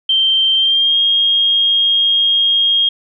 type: tone with pitch glide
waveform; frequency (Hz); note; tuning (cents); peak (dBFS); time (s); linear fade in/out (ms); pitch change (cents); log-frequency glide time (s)
sine; 3136 to 3247; G7 to G#7; 0 to -40; -10; 0.09-2.89; 5; +60; 0.55-0.98
effects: none